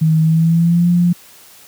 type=tone with pitch glide; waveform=sine; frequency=158.6 to 174.96 Hz; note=D#3 to F3; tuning=+33 to +3 cents; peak=-9 dBFS; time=0.01-1.13 s; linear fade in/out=10 ms; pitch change=+170 cents; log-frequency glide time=0.22-0.89 s; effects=white hiss -43 dBFS RMS until 1.67 s + high-pass 80 Hz 12 dB/octave